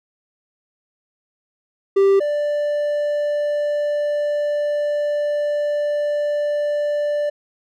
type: tone pair in turn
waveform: triangle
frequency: 392.7 / 588.4 Hz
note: G4 / D5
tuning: +3 / +3 cents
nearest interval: perfect fifth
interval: 700 cents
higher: second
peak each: -9 / -16 dBFS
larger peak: first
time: 1.96-2.2 / 2.2-7.3 s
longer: second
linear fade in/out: 10 ms
effects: none